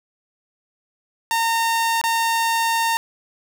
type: tone with dropouts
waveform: sawtooth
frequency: 915 Hz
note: A#5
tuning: 32 cents flat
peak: -14 dBFS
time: 1.31-2.97 s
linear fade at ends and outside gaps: 0 ms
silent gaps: 2.014-2.039 s
effects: none